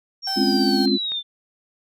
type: exponential sweep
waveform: sine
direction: down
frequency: 5588 to 3520 Hz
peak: -23 dBFS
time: 0.22-1.23 s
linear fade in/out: 50 ms
type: tone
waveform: 35% pulse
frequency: 775 Hz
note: G5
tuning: 20 cents flat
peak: -26 dBFS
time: 0.27-0.86 s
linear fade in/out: 5 ms
type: chord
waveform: sine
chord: Db major seventh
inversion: second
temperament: equal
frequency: 207.7 / 261.6 / 277.2 / 349.2 Hz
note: Ab3 / C4 / Db4 / F4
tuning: 0 / 0 / 0 / 0 cents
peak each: -22 / -22 / -23 / -23 dBFS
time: 0.36-0.98 s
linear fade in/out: 20 ms
type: clicks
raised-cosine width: 0.3 ms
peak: -27 / -22 dBFS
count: 2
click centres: 0.875 / 1.119 s
effects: none